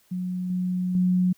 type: tone with level steps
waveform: sine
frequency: 181.9 Hz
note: F#3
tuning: 29 cents flat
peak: -26 / -23 / -18 dBFS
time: 0.11-1.33 s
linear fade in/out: 10 ms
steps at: 0.5 / 0.95 s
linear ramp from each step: 2 ms
effects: white hiss -62 dBFS RMS until 1.37 s